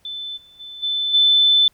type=tone with level steps; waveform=sine; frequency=3520 Hz; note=A7; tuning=in tune; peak=-27 / -46 / -33 / -19 / -11 dBFS; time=0.05-1.68 s; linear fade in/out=2 ms; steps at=0.36 / 0.59 / 0.82 / 1.13 s; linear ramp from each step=20 ms; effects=pink hiss -61 dBFS RMS until 1.73 s